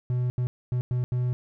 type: tone bursts at uneven times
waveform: triangle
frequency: 124.2 Hz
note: B2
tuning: 10 cents sharp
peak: -21 dBFS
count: 5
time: 0.1-0.3 / 0.38-0.47 / 0.72-0.81 / 0.91-1.04 / 1.12-1.33 s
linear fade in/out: 0 ms
effects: none